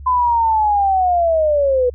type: linear sweep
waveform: sine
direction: down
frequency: 1019 to 485.9 Hz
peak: -12 dBFS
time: 0.06-1.9 s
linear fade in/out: 10 ms
effects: added 70 Hz sine -31 dBFS peak until 1.94 s